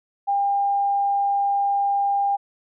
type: tone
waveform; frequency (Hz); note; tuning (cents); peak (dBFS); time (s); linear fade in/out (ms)
sine; 801; G5; +37; -18; 0.27-2.37; 20
effects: none